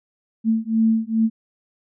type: beating tone pair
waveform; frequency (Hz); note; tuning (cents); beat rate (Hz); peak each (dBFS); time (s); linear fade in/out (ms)
sine; 222.2 / 224.6; A3 / A3; +17 / +36; 2.4; -19; 0.44-1.3; 50
effects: none